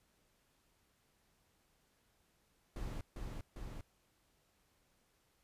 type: noise with echo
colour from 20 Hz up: brown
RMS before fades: -42 dBFS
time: 2.76-3.01 s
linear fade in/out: 2 ms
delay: 400 ms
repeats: 2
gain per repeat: -2 dB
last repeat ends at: 3.81 s
effects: pink hiss -75 dBFS RMS until 5.43 s + resampled to 32000 Hz

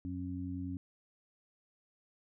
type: harmonic tone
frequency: 90.6 Hz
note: F#2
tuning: 36 cents flat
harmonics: 1 / 2 / 3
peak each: -41 / -45 / -39 dBFS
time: 0.05-0.77 s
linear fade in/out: 0 ms
effects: none

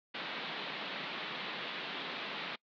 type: band-pass noise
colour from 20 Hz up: white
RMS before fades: -41 dBFS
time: 0.14-2.56 s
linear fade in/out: 10 ms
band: 150 to 3900 Hz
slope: 48 dB/octave
effects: noise-tail reverb RT60 0.1 s tail -24 dB re dry

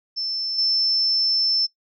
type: tone with level steps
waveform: sine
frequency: 5310 Hz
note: E8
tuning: 12 cents sharp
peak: -23 / -17 dBFS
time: 0.16-1.67 s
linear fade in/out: 20 ms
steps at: 0.58 s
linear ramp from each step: 5 ms
effects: noise-tail reverb RT60 0.1 s tail -20 dB re dry

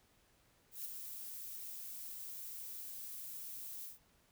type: noise with ADSR envelope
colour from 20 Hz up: violet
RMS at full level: -42 dBFS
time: 0.71-3.99 s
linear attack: 140 ms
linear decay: 11 ms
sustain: -5 dB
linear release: 140 ms
effects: pink hiss -71 dBFS RMS until 4.31 s

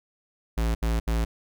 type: tone bursts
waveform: square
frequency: 56.3 Hz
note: A1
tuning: 40 cents sharp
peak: -23 dBFS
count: 3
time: 0.57-1.25 s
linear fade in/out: 10 ms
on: 180 ms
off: 70 ms
effects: none

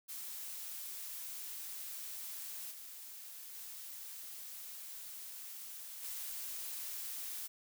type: noise with level steps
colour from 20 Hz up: blue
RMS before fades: -45 / -50 / -48 / -43 dBFS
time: 0.08-7.48 s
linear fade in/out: 20 ms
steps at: 2.7 / 3.53 / 6.02 s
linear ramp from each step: 20 ms
effects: none

